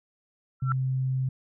sine tone with exponential growth, 1348 Hz, E6, 38 cents sharp, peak -22 dBFS, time 0.6-0.72 s, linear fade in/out 1 ms, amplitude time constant 25 ms
sine tone, 130.81 Hz, C3, in tune, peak -24 dBFS, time 0.62-1.29 s, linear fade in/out 5 ms
effects none

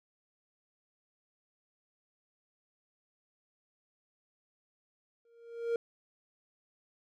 triangle tone with exponential growth, 466.2 Hz, A#4, in tune, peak -24 dBFS, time 5.25-5.76 s, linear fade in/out 2 ms, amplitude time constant 110 ms, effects none

